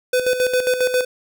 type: tone with tremolo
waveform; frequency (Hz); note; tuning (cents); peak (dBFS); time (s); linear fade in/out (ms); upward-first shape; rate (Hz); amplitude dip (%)
square; 503; B4; +32; -15; 0.13-1.05; 5; square; 7.4; 60
effects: none